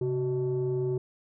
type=tone pair together; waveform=sine; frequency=133.6 / 374.2 Hz; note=C3 / F#4; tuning=+36 / +20 cents; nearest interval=octave + tritone; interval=1784 cents; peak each=-28 / -26 dBFS; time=0.01-0.98 s; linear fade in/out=5 ms; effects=tanh soft clip ceiling -22 dBFS